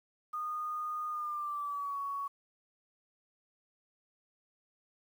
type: tone with pitch glide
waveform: sine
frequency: 1228 to 1119.6 Hz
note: D#6 to C#6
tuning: -23 to +17 cents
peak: -34 dBFS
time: 0.33-2.28 s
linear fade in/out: 10 ms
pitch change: -160 cents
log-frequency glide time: 1.08-1.98 s
effects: 10-bit